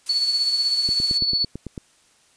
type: noise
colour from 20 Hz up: blue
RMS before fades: -34 dBFS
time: 0.06-1.18 s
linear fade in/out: 5 ms
type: tone with tremolo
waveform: sine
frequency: 4435 Hz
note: C#8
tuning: in tune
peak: -16 dBFS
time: 0.09-1.45 s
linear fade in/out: 5 ms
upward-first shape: triangle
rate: 16 Hz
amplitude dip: 55%
type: click train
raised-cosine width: 3 ms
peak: -18 dBFS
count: 9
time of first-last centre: 0.89-1.778 s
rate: 9.01 Hz
effects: white hiss -58 dBFS RMS until 2.36 s + resampled to 22050 Hz